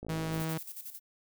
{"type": "click train", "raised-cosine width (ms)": 2, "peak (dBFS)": -29, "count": 22, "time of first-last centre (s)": [0.03, 0.415], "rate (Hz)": 54.5}
{"type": "tone", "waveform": "sawtooth", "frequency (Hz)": 160.5, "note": "E3", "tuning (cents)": -46, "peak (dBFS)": -28, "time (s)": [0.09, 0.58], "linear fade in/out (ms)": 5}
{"type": "noise with tremolo", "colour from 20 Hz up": "violet", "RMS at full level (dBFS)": -42, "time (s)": [0.31, 1], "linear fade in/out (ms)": 50, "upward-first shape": "square", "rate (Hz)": 11, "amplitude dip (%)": 65}
{"effects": []}